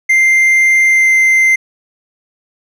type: tone with pitch glide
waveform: triangle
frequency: 2093 to 2081 Hz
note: C7 to C7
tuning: 0 to -10 cents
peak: -5 dBFS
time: 0.09-1.56 s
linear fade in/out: 10 ms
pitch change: -10 cents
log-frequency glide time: 0.86-1.11 s
effects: none